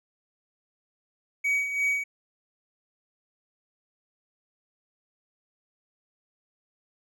triangle tone with tremolo, 2262 Hz, C#7, 34 cents sharp, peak -20 dBFS, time 1.44-2.04 s, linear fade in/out 10 ms, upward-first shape sine, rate 2.9 Hz, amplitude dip 60%, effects none

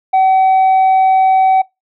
triangle tone with tanh clipping, 760 Hz, F#5, 46 cents sharp, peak -8 dBFS, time 0.13-1.62 s, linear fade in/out 10 ms, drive 7 dB, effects noise-tail reverb RT60 0.2 s tail -23 dB re dry

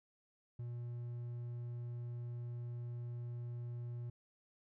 triangle tone, 120 Hz, B2, 49 cents flat, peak -39 dBFS, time 0.59-4.1 s, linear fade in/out 5 ms, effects none

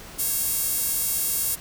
sawtooth tone with high-pass filter, 548 Hz, C#5, 20 cents flat, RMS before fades -25 dBFS, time 0.18-1.56 s, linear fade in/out 20 ms, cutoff 10000 Hz, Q 0.99, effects pink hiss -42 dBFS RMS until 1.6 s

